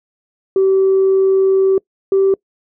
sine tone pair in turn, 384.2 / 388 Hz, G4 / G4, -35 / -18 cents, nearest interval unison, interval 17 cents, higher second, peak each -8 dBFS, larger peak neither, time 0.56-1.78 / 2.12-2.34 s, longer first, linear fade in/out 2 ms, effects noise-tail reverb RT60 0.1 s tail -25 dB re dry + tanh soft clip ceiling -6 dBFS

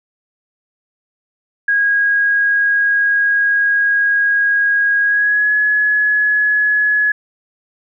sine tone with pitch glide, 1642 to 1693 Hz, G#6 to G#6, -20 to +33 cents, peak -11 dBFS, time 1.68-7.12 s, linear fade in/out 5 ms, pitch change +53 cents, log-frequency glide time 5.01-5.53 s, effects none

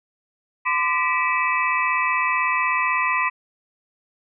sine tone cluster, 1024 / 1180 / 1950 / 2325 / 2588 Hz, C6 / D6 / B6 / D7 / E7, -38 / +8 / -23 / -18 / -32 cents, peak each -22 / -27 / -24 / -28 / -27 dBFS, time 0.65-3.3 s, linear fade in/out 20 ms, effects none

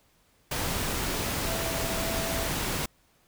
sine tone in noise, 662 Hz, E5, 7 cents sharp, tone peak -35 dBFS, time 1.46-2.47 s, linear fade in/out 5 ms, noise pink, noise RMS -30 dBFS, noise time 0.51-2.86 s, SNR -8 dB, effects pink hiss -65 dBFS RMS until 3.27 s

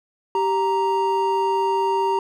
triangle tone pair together, 389.6 / 932.3 Hz, G4 / A#5, -11 / 0 cents, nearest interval octave + minor third, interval 1511 cents, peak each -20 / -18 dBFS, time 0.35-2.19 s, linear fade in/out 2 ms, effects none

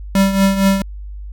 square tone with tremolo, 194.8 Hz, G3, 11 cents flat, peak -9 dBFS, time 0.15-0.82 s, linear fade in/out 2 ms, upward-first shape triangle, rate 4.3 Hz, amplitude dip 70%, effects added 50 Hz sine -27 dBFS peak until 1.32 s

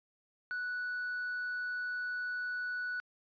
triangle tone, 1478 Hz, F#6, 2 cents flat, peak -32 dBFS, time 0.51-3 s, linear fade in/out 0 ms, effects tanh soft clip ceiling -28 dBFS + resampled to 11025 Hz

